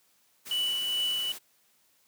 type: noise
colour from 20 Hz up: white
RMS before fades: -42 dBFS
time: 0.45-1.39 s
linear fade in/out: 20 ms
type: tone with tremolo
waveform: triangle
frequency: 2964 Hz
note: F#7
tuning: 2 cents sharp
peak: -24 dBFS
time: 0.51-1.32 s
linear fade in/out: 2 ms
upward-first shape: triangle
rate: 2.4 Hz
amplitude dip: 35%
effects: white hiss -67 dBFS RMS until 2.07 s + high-pass 100 Hz 12 dB/octave